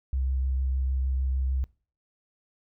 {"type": "tone with vibrato", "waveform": "sine", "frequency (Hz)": 65.6, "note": "C2", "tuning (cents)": 5, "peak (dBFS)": -24, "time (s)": [0.13, 1.64], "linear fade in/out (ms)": 0, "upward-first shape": "sine", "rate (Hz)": 6.6, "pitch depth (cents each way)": 15, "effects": ["noise-tail reverb RT60 0.4 s tail -22 dB re dry"]}